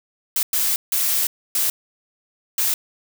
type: noise bursts at uneven times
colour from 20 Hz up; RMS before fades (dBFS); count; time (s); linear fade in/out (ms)
blue; -20; 5; 0.36-0.43 / 0.53-0.76 / 0.92-1.27 / 1.55-1.7 / 2.58-2.74; 2
effects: none